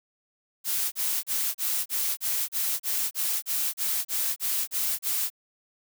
blue noise bursts, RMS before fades -27 dBFS, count 15, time 0.64-5.302 s, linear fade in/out 50 ms, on 280 ms, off 33 ms, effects none

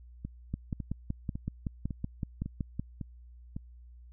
two click trains, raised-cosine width 5 ms, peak -20 / -24 dBFS, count 13 / 7, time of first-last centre 0.54-2.796 / 0.25-3.565 s, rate 5.32 / 1.81 Hz, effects added 60 Hz sine -49 dBFS peak until 4.12 s

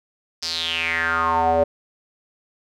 square tone with band-pass filter sweep, 82.7 Hz, E2, 6 cents sharp, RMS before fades -21 dBFS, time 0.42-1.64 s, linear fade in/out 10 ms, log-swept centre 5200 to 560 Hz, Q 6.4, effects none

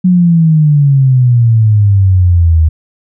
sine exponential sweep, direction down, 185 to 77.78 Hz, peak -4 dBFS, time 0.04-2.69 s, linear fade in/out 10 ms, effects none

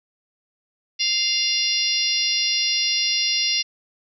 harmonic tone, 698.5 Hz, F5, in tune, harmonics 3 / 4 / 5 / 6 / 7 / 8, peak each -30 / -25 / -28 / -27 / -24 / -25 dBFS, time 0.99-3.63 s, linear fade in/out 20 ms, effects none

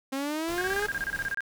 sawtooth exponential sweep, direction up, 264.9 to 426.5 Hz, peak -25 dBFS, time 0.12-0.87 s, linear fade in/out 10 ms
pink noise with tremolo, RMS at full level -41 dBFS, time 0.48-1.34 s, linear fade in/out 2 ms, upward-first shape square, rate 4.5 Hz, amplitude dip 25%
sine tone bursts, 1611 Hz, G6, 47 cents sharp, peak -27 dBFS, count 14, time 0.58-1.406 s, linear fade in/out 0 ms, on 33 ms, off 28 ms
effects none

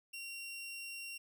sawtooth tone, 2750 Hz, F7, 27 cents flat, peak -40 dBFS, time 0.13-1.18 s, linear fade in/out 10 ms, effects none

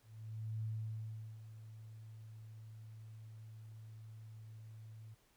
sine tone with ADSR envelope, 110 Hz, A2, in tune, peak -37 dBFS, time 0.02-5.15 s, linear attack 610 ms, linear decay 760 ms, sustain -13 dB, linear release 19 ms, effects pink hiss -72 dBFS RMS until 5.36 s

